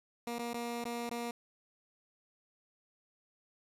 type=tone with dropouts; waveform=15% pulse; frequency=236.8 Hz; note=A#3; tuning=27 cents sharp; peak=-30 dBFS; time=0.27-1.31 s; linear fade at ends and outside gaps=2 ms; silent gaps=0.385-0.392 / 0.533-0.543 / 0.841-0.853 / 1.094-1.111 s; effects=resampled to 32000 Hz